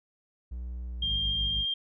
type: tone with pitch glide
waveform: triangle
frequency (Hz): 61 to 56.92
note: B1 to A#1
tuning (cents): -21 to -41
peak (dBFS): -32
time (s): 0.51-1.61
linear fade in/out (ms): 10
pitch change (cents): -120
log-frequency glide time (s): 0.86-1.41
type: harmonic tone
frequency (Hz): 51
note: G#1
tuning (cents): -31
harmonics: 1 / 2 / 3 / 4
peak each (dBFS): -36 / -42 / -46 / -48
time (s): 1-1.66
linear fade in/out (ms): 50
type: tone with vibrato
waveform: sine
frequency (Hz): 3200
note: G7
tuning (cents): +35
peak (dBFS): -27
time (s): 1.02-1.74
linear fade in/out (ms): 5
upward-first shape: sine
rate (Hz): 14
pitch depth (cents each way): 9
effects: none